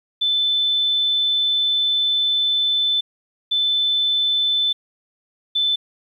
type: tone bursts at uneven times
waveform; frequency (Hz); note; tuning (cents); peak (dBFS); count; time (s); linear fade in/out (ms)
sine; 3520; A7; 0; -16; 3; 0.21-3.01 / 3.51-4.73 / 5.55-5.76; 10
effects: 9-bit